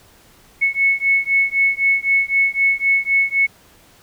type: beating tone pair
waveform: sine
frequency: 2200 / 2203.9 Hz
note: C#7 / C#7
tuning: -14 / -11 cents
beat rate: 3.9 Hz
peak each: -17 dBFS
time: 0.61-3.47 s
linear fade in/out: 20 ms
effects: pink hiss -50 dBFS RMS until 4.02 s